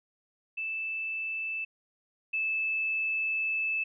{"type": "tone pair in turn", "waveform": "sine", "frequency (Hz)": [2637, 2622], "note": ["E7", "E7"], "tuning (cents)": [0, -10], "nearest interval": "unison", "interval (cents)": 10, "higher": "first", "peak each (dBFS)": [-31, -27], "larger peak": "second", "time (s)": [[0.57, 1.65], [2.33, 3.84]], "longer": "second", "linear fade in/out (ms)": 10, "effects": []}